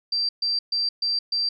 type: tone bursts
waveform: sine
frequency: 4699 Hz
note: D8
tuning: in tune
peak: -21 dBFS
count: 5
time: 0.12-1.49 s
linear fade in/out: 5 ms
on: 170 ms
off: 130 ms
effects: none